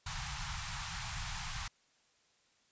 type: band-stop noise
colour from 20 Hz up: pink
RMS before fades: -40 dBFS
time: 0.06-1.68 s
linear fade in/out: 5 ms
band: 160 to 790 Hz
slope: 48 dB/octave
effects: white hiss -71 dBFS RMS until 2.71 s + resampled to 16000 Hz